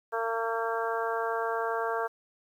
harmonic tone, 227.6 Hz, A#3, 41 cents flat, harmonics 2 / 3 / 4 / 5 / 6 / 7, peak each -32 / -34 / -35 / -36 / -37 / -37 dBFS, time 0.12-2.08 s, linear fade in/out 20 ms, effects 10-bit

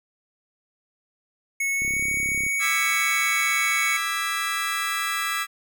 square tone with pitch glide, 2200 to 2236 Hz, C#7 to C#7, -14 to +14 cents, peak -23 dBFS, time 1.6-3.97 s, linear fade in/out 5 ms, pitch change +28 cents, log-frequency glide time 1.71-2.05 s
click train, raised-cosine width 3 ms, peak -25 dBFS, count 23, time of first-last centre 1.82-2.465 s, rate 34.1 Hz
30% pulse chord, E dominant seventh, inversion third, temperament just, 1186.7 / 1318.5 / 1648.1 / 1977.8 Hz, D6 / E6 / G#6 / B6, +18 / 0 / -14 / +2 cents, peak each -28 / -27 / -28 / -26 dBFS, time 2.59-5.47 s, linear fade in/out 50 ms
effects none

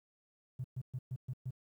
triangle tone bursts, 127.5 Hz, C3, 44 cents flat, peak -32 dBFS, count 6, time 0.59-1.508 s, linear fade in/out 10 ms, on 53 ms, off 120 ms, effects tanh soft clip ceiling -34 dBFS + 12-bit

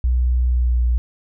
sine tone with pitch glide, 61.74 to 60.16 Hz, B1 to B1, 0 to -45 cents, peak -14 dBFS, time 0.04-0.98 s, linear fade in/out 0 ms, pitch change -45 cents, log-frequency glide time 0.47-0.86 s, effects none

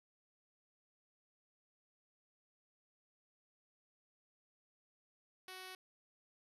5% pulse tone, 372.6 Hz, F#4, 12 cents sharp, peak -37 dBFS, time 5.48-5.75 s, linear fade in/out 2 ms, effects resampled to 32000 Hz

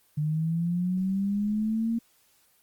sine linear sweep, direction up, 148.6 to 232.3 Hz, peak -24 dBFS, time 0.17-1.99 s, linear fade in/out 10 ms, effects white hiss -64 dBFS RMS until 2.62 s + Opus 24 kbps

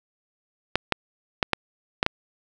clicks, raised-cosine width 0.3 ms, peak -3 dBFS, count 6, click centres 0.756 / 0.923 / 1.428 / 1.533 / 2.029 / 2.064 s, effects none

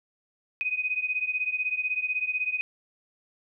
sine beating tone pair, 2497 / 2513 Hz, D#7 / D#7, +6 / +17 cents, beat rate 16 Hz, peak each -28 / -30 dBFS, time 0.61-2.61 s, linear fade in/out 0 ms, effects none

